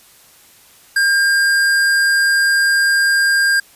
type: tone with hard clipping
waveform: sine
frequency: 1605 Hz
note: G6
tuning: 40 cents sharp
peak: -13 dBFS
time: 0.96-3.6 s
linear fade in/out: 5 ms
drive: 16 dB
effects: white hiss -47 dBFS RMS until 3.75 s + resampled to 32000 Hz